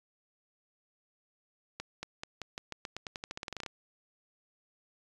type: accelerating click train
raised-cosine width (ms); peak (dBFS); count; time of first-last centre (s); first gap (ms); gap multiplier
0.2; -21; 20; 1.8-3.662; 230; 0.89
effects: resampled to 24000 Hz